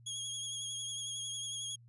20% pulse tone with vibrato, 3297 Hz, G#7, 13 cents flat, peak -32 dBFS, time 0.06-1.76 s, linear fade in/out 10 ms, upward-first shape sine, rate 11 Hz, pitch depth 30 cents each way, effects added 118 Hz sine -56 dBFS peak until 1.88 s + resampled to 24000 Hz

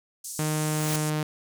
white band-pass noise, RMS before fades -37 dBFS, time 0.24-1.1 s, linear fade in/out 5 ms, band 5900 to 10000 Hz, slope 24 dB/octave
sawtooth tone with pitch glide, 154 to 152.94 Hz, D#3 to D#3, -17 to -29 cents, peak -21 dBFS, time 0.39-1.23 s, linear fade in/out 2 ms, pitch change -12 cents, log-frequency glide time 0.54-1.09 s
white noise with exponential growth, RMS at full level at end -29 dBFS, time 0.45-0.96 s, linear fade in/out 2 ms, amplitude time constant 110 ms
effects none

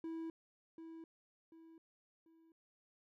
triangle tone with echo, 326.6 Hz, E4, 16 cents flat, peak -39 dBFS, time 0.04-0.3 s, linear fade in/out 2 ms, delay 740 ms, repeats 3, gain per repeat -8 dB, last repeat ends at 2.52 s, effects none

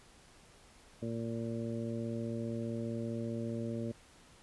harmonic tone, 115.2 Hz, A#2, 20 cents flat, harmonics 1 / 2 / 3 / 4 / 5, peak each -40 / -38 / -43 / -45 / -45 dBFS, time 1.02-3.92 s, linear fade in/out 5 ms, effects pink hiss -60 dBFS RMS until 4.42 s + resampled to 24000 Hz

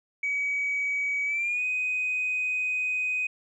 sine tone with pitch glide, 2269 to 2503 Hz, C#7 to D#7, +40 to +10 cents, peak -24 dBFS, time 0.23-3.27 s, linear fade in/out 5 ms, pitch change +170 cents, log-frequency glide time 1.25-1.64 s, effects tanh soft clip ceiling -21 dBFS

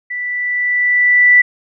sine tone with level ramp, 1972 Hz, B6, 3 cents flat, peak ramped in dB -20 to -4 dBFS, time 0.1-1.42 s, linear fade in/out 10 ms, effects none

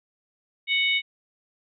harmonic tone, 741 Hz, F#5, 2 cents sharp, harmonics 3 / 4 / 5, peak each -22 / -27 / -27 dBFS, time 0.67-1.02 s, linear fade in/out 50 ms, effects none

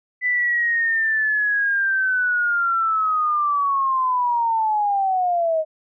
sine linear sweep, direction down, 2000 to 621 Hz, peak -17 dBFS, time 0.21-5.65 s, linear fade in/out 50 ms, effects none

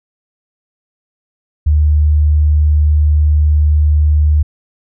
sine tone, 75.3 Hz, D2, 44 cents sharp, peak -7 dBFS, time 1.66-4.43 s, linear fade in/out 10 ms, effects none

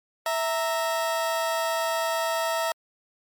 30% pulse tone pair together, 657 / 927.8 Hz, E5 / A#5, -6 / -8 cents, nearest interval tritone, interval 598 cents, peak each -23 / -26 dBFS, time 0.26-2.72 s, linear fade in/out 2 ms, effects MP3 96 kbps

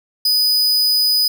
45% pulse tone, 4980 Hz, D#8, 1 cent sharp, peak -12 dBFS, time 0.25-1.28 s, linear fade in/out 5 ms, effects none

